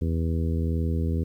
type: harmonic tone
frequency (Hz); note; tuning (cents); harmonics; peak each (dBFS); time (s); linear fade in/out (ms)
81.9; E2; -11; 1 / 2 / 3 / 4 / 5 / 6; -24 / -30 / -32 / -37 / -37 / -40; 0.01-1.24; 10
effects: 10-bit